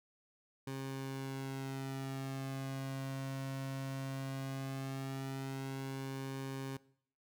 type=tone with flanger; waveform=sawtooth; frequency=134.6 Hz; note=C3; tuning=49 cents sharp; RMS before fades=-41 dBFS; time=0.67-6.77 s; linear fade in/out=5 ms; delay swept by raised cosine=1.5 to 2.42 ms; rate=0.17 Hz; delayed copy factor=-0.7; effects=noise-tail reverb RT60 0.6 s tail -20 dB re dry